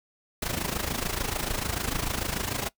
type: noise with amplitude modulation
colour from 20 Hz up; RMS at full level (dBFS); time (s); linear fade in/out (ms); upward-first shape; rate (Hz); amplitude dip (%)
pink; -27; 0.42-2.69; 5; sine; 26.8; 75
effects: noise-tail reverb RT60 0.1 s tail -21 dB re dry